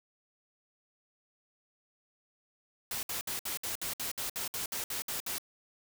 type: noise bursts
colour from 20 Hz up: white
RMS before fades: -36 dBFS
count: 14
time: 2.91-5.383 s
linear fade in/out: 2 ms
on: 120 ms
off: 61 ms
effects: none